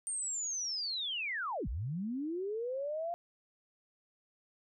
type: linear two-way sweep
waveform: sine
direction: down then up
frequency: 8870 to 44.71 to 702 Hz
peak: -34 dBFS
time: 0.07-3.14 s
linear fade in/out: 0 ms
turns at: 1.68 s
effects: none